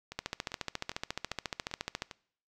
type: two click trains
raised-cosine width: 0.2 ms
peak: -24 / -16 dBFS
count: 6 / 27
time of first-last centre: 0.12-2.112 / 0.19-2.021 s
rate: 2.51 / 14.2 Hz
effects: noise-tail reverb RT60 0.6 s tail -22 dB re dry